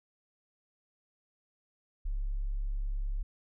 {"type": "tone", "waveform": "sine", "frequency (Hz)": 34.66, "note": "C#1", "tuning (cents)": 1, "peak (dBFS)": -29, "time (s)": [2.05, 3.23], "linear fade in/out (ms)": 10, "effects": ["tanh soft clip ceiling -25 dBFS"]}